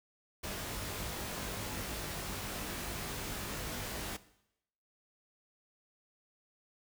pink noise with comb filter, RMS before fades -40 dBFS, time 0.43-4.17 s, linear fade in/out 10 ms, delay 20 ms, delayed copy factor +0.7, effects noise-tail reverb RT60 0.8 s tail -17 dB re dry

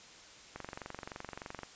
click train, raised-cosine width 0.5 ms, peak -26 dBFS, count 26, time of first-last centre 0.56-1.633 s, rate 23.3 Hz, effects white hiss -54 dBFS RMS until 1.75 s + resampled to 16000 Hz

